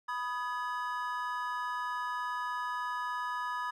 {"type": "chord", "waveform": "triangle", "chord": "G# minor", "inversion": "first", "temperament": "equal with one note detuned", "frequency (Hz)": [987.8, 1244.5, 1694.2], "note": ["B5", "D#6", "G#6"], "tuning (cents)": [0, 0, 34], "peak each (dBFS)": [-34, -36, -38], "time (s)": [0.08, 3.71], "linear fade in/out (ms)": 10, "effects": []}